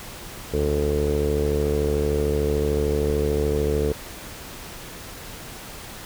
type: tone with low-pass filter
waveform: sawtooth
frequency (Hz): 73.42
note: D2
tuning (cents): 0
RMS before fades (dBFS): -22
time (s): 0.53-3.93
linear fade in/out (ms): 10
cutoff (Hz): 450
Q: 7.6
effects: pink hiss -38 dBFS RMS until 6.05 s